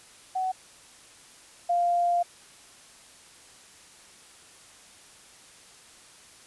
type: tone pair in turn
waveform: sine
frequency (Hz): 749 / 697.2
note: F#5 / F5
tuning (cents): +21 / -3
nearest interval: minor second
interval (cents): 124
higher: first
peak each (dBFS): -25 / -21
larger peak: second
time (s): 0.35-0.52 / 1.69-2.23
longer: second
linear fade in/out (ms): 10
effects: white hiss -52 dBFS RMS until 6.46 s + resampled to 24000 Hz